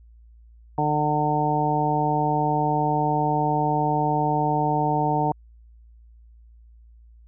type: harmonic tone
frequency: 150 Hz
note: D3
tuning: 37 cents sharp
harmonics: 1 / 2 / 3 / 4 / 5 / 6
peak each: -26 / -28 / -30 / -32 / -24 / -25 dBFS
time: 0.78-5.32 s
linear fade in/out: 2 ms
effects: added 57 Hz sine -47 dBFS peak until 7.27 s